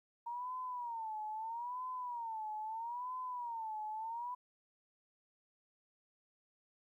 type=tone with vibrato; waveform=sine; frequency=932.3 Hz; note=A#5; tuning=in tune; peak=-39 dBFS; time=0.26-4.35 s; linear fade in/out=10 ms; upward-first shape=sine; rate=0.77 Hz; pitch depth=150 cents each way; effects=13-bit